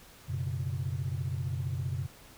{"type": "chord", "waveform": "sine", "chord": "F# suspended fourth", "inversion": "none", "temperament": "equal", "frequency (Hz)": [92.5, 123.47, 138.59], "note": ["F#2", "B2", "C#3"], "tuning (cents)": [0, 0, 0], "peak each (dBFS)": -34, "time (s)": [0.28, 2.07], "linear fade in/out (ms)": 20, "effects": ["tanh soft clip ceiling -24 dBFS", "pink hiss -54 dBFS RMS until 2.37 s"]}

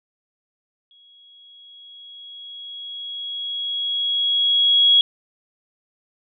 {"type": "tone with exponential growth", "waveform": "sine", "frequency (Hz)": 3322, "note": "G#7", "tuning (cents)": 0, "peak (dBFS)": -10, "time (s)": [0.91, 5.01], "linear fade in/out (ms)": 1, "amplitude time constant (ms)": 890, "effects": []}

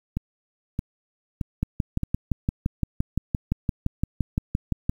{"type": "two click trains", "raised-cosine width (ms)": 5, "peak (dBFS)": [-13, -10], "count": [4, 20], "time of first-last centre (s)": [[0.17, 2.033], [1.63, 4.895]], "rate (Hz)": [1.61, 5.82], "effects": ["8-bit"]}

